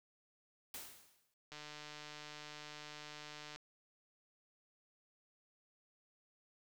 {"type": "noise with exponential decay", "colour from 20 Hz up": "white", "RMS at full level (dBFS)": -45, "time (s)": [0.74, 1.34], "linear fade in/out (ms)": 2, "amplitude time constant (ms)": 130}
{"type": "click train", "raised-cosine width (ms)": 0.2, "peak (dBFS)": -32, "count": 307, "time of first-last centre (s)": [1.52, 3.56], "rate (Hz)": 150}
{"effects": []}